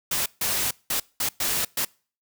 white noise bursts at uneven times, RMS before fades -25 dBFS, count 6, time 0.11-0.26 / 0.41-0.71 / 0.9-1 / 1.2-1.29 / 1.4-1.65 / 1.77-1.85 s, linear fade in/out 5 ms, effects noise-tail reverb RT60 0.4 s tail -25 dB re dry

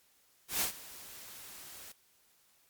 white noise with ADSR envelope, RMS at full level -30 dBFS, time 0.48-1.92 s, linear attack 130 ms, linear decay 110 ms, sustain -19 dB, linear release 4 ms, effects white hiss -68 dBFS RMS until 2.69 s + MP3 96 kbps

